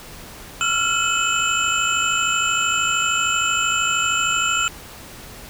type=tone cluster; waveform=sine; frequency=1345 / 1398 / 2579 / 2992 / 7290 Hz; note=E6 / F6 / E7 / F#7 / A#8; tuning=+34 / +1 / -39 / +19 / -40 cents; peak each=-24 dBFS; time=0.61-4.68 s; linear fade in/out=0 ms; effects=pink hiss -39 dBFS RMS until 5.49 s